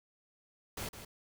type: noise with echo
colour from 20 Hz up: pink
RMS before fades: -40 dBFS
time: 0.77-0.89 s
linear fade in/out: 5 ms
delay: 160 ms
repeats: 1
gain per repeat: -9 dB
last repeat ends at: 1.05 s
effects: none